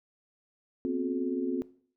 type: tone cluster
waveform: sine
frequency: 245.6 / 264.4 / 360.5 / 428 Hz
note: B3 / C4 / F#4 / A4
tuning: -9 / +18 / -45 / -48 cents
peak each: -38 / -30 / -33 / -38 dBFS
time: 0.85-1.62 s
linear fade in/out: 0 ms
effects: noise-tail reverb RT60 0.5 s tail -19 dB re dry